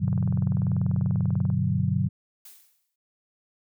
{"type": "chord", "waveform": "sine", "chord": "G major seventh", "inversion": "none", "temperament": "equal", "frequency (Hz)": [98, 123.47, 146.83, 185], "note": ["G2", "B2", "D3", "F#3"], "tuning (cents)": [0, 0, 0, 0], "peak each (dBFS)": -27, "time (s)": [0, 2.09], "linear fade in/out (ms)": 20}
{"type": "click train", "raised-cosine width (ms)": 1, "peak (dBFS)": -28, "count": 30, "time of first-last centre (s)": [0.08, 1.502], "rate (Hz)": 20.4}
{"type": "noise with exponential decay", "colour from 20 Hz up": "blue", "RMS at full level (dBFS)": -44, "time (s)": [2.45, 2.96], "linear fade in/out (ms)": 5, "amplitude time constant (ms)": 110}
{"effects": []}